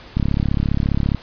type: click train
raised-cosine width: 5 ms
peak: -6 dBFS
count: 35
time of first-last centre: 0.17-1.147 s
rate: 34.8 Hz
effects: pink hiss -41 dBFS RMS until 1.22 s + resampled to 11025 Hz